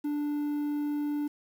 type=tone; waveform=triangle; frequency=293.7 Hz; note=D4; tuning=in tune; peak=-26 dBFS; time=0.04-1.28 s; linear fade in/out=10 ms; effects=9-bit